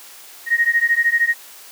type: beating tone pair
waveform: sine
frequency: 1864.7 / 1877.7 Hz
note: A#6 / A#6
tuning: 0 / +12 cents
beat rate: 13 Hz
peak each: -17 dBFS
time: 0.46-1.35 s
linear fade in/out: 50 ms
effects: white hiss -41 dBFS RMS until 1.71 s + high-pass 400 Hz 12 dB/octave